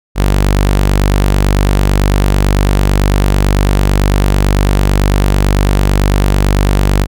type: tone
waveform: sawtooth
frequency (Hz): 49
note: G1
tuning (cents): 0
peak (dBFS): -4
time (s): 0.15-7.07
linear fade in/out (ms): 50
effects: none